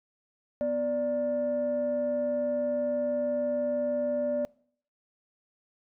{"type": "tone pair together", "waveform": "sine", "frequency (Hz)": [247.1, 586.7], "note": ["B3", "D5"], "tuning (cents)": [1, -2], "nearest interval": "octave + minor third", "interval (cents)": 1497, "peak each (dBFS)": [-32, -25], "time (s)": [0.61, 4.45], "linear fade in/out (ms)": 0, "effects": ["noise-tail reverb RT60 0.6 s tail -25 dB re dry", "tanh soft clip ceiling -21 dBFS"]}